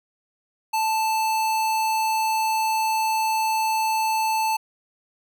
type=tone; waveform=square; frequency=880 Hz; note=A5; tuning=in tune; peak=-21 dBFS; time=0.73-4.57 s; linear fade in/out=10 ms; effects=none